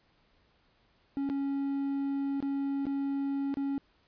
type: tone with dropouts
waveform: triangle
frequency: 277.2 Hz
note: C#4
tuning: in tune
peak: -27 dBFS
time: 1.17-3.78 s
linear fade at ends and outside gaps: 0 ms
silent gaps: 1.291-1.299 / 2.404-2.426 / 2.855-2.867 / 3.541-3.571 s
effects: pink hiss -68 dBFS RMS until 4.07 s + resampled to 11025 Hz